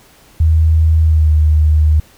sine tone with pitch glide, 79.7 to 76.85 Hz, D#2 to D#2, +42 to -21 cents, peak -7 dBFS, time 0.4-2 s, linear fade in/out 5 ms, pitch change -63 cents, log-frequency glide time 1.04-1.31 s, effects pink hiss -46 dBFS RMS until 2.17 s

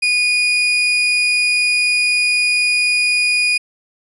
35% pulse tone, 2459 Hz, D#7, 21 cents flat, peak -11 dBFS, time 0.02-3.58 s, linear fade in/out 10 ms, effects resampled to 24000 Hz

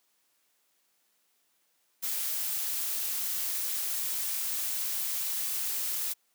blue noise, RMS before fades -32 dBFS, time 2.02-6.14 s, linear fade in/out 20 ms, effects white hiss -72 dBFS RMS until 6.34 s + high-pass 200 Hz 12 dB/octave

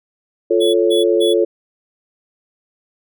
sine chord, F augmented, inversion none, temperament equal, 349.2 / 440 / 554.4 Hz, F4 / A4 / C#5, 0 / 0 / 0 cents, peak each -15 / -15 / -18 dBFS, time 0.5-1.45 s, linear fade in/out 10 ms
square tone bursts, 3400 Hz, G#7, 40 cents sharp, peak -21 dBFS, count 3, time 0.6-1.34 s, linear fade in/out 20 ms, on 140 ms, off 160 ms
effects none

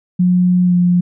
sine tone with pitch glide, 180 to 177.21 Hz, F#3 to F3, -47 to +26 cents, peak -9 dBFS, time 0.19-1.01 s, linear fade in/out 10 ms, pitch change -27 cents, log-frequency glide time 0.65-0.74 s, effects none

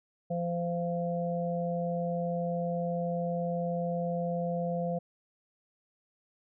harmonic tone, 172.3 Hz, F3, 23 cents flat, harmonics 1 / 3 / 4, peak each -32 / -33 / -36 dBFS, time 0.3-4.99 s, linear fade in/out 10 ms, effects none

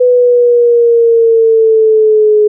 sine exponential sweep, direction down, 498.3 to 420.4 Hz, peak -4 dBFS, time 0-2.48 s, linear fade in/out 10 ms, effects none

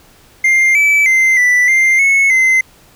triangle tone with pitch steps, 2105 / 2306 / 2077 / 1977 / 2095 / 2196 / 2063 Hz, C7 / D7 / C7 / B6 / C7 / C#7 / C7, +10 / -32 / -13 / +1 / +2 / -17 / -25 cents, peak -6 dBFS, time 0.44-2.61 s, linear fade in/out 5 ms, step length 310 ms, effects pink hiss -46 dBFS RMS until 2.95 s

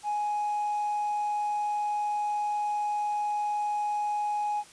triangle tone with hard clipping, 834 Hz, G#5, 7 cents sharp, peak -26 dBFS, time 0.03-4.64 s, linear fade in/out 50 ms, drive 2 dB, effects white hiss -52 dBFS RMS until 4.72 s + resampled to 22050 Hz

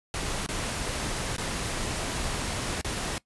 pink noise with dropouts, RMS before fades -31 dBFS, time 0.14-3.18 s, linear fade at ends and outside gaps 1 ms, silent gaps 0.463-0.488 / 1.365-1.381 / 2.813-2.846 s, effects noise-tail reverb RT60 0.1 s tail -20 dB re dry + resampled to 24000 Hz

